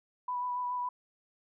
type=tone with vibrato; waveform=sine; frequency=987.8 Hz; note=B5; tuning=in tune; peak=-31 dBFS; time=0.28-0.89 s; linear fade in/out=5 ms; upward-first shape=sine; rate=7.1 Hz; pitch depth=16 cents each way; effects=none